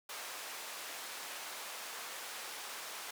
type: band-pass noise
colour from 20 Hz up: pink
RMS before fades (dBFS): -45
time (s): 0.09-3.11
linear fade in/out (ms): 5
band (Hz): 750 to 16000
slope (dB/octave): 12
effects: none